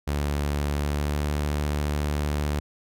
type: tone with pitch glide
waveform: sawtooth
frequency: 72.5 to 73.77 Hz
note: D2 to D2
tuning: -22 to +8 cents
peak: -20 dBFS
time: 0.07-2.6 s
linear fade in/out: 10 ms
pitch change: +30 cents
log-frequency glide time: 0.72-1.25 s
effects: none